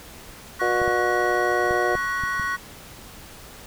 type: chord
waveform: triangle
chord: F# major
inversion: second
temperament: equal with one note detuned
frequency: 1108.7 / 1480 / 1906 Hz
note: C#6 / F#6 / A#6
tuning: 0 / 0 / +38 cents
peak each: -26 dBFS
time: 0.59-2.57 s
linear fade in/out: 20 ms
type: harmonic tone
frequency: 120.8 Hz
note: B2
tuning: 38 cents flat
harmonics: 3 / 4 / 5 / 6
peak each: -25 / -27 / -28 / -26 dBFS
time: 0.61-1.96 s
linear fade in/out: 10 ms
type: clicks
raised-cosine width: 5 ms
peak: -21 dBFS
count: 6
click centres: 0.817 / 0.879 / 1.709 / 1.954 / 2.237 / 2.397 s
effects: pink hiss -43 dBFS RMS until 3.66 s

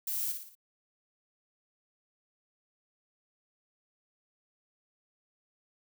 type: noise with echo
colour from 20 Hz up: violet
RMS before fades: -34 dBFS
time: 0.07-0.32 s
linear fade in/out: 5 ms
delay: 58 ms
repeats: 4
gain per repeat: -6 dB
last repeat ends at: 0.552 s
effects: none

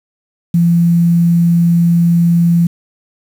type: tone with quantisation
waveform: sine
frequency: 170.4 Hz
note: F3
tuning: 42 cents flat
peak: -7 dBFS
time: 0.54-2.67 s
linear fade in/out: 5 ms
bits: 6
effects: none

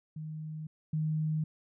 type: tone pair in turn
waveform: sine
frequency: 155.56 / 155.56 Hz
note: D#3 / D#3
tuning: 0 / 0 cents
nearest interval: unison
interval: 0 cents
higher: neither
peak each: -37 / -28 dBFS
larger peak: second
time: 0.16-0.67 / 0.93-1.44 s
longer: neither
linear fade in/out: 5 ms
effects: none

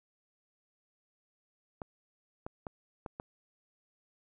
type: clicks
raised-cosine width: 1 ms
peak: -25 dBFS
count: 5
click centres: 1.818 / 2.465 / 2.668 / 3.062 / 3.199 s
effects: none

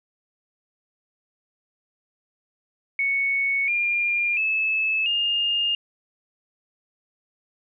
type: tone with pitch steps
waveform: sine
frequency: 2217 / 2404 / 2606 / 2826 Hz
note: C#7 / D7 / E7 / F7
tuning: 0 / +40 / -20 / +20 cents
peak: -20 dBFS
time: 2.99-5.75 s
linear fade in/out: 2 ms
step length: 690 ms
effects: none

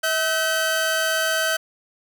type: tone pair together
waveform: sawtooth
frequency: 644.1 / 1532 Hz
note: E5 / G6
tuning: -40 / -40 cents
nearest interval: octave + minor third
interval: 1500 cents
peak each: -20 / -18 dBFS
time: 0.03-1.57 s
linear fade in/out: 10 ms
effects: none

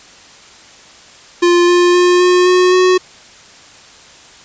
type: tone with pitch steps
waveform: square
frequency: 349.2 / 352.8 / 356.5 / 360.3 / 364 / 367.8 Hz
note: F4 / F4 / F4 / F#4 / F#4 / F#4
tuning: 0 / +18 / +36 / -46 / -28 / -10 cents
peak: -8 dBFS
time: 1.42-2.98 s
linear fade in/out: 10 ms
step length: 260 ms
effects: white hiss -40 dBFS RMS until 4.44 s + resampled to 16000 Hz

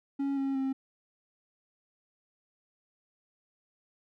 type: tone with pitch steps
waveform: triangle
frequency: 277.2 / 272.1 / 267.1 Hz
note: C#4 / C#4 / C4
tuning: 0 / -32 / +36 cents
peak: -26 dBFS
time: 0.19-0.73 s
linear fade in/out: 10 ms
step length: 180 ms
effects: none

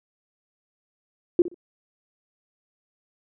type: tone with echo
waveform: sine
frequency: 349.2 Hz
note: F4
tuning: in tune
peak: -12 dBFS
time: 1.39-1.42 s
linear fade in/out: 2 ms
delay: 62 ms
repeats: 2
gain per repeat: -15 dB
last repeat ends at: 1.544 s
effects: none

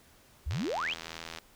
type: exponential sweep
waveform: sine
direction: up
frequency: 59.6 to 3499 Hz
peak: -30 dBFS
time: 0.46-0.94 s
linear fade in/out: 10 ms
type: click train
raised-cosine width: 0.2 ms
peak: -22 dBFS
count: 73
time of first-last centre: 0.51-1.386 s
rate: 82.2 Hz
effects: pink hiss -60 dBFS RMS until 1.55 s

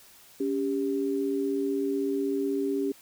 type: tone pair together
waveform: sine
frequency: 280.1 / 396.1 Hz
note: C#4 / G4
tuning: +18 / +18 cents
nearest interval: tritone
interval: 600 cents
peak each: -28 dBFS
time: 0.4-2.92 s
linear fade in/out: 5 ms
effects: white hiss -54 dBFS RMS until 3.01 s

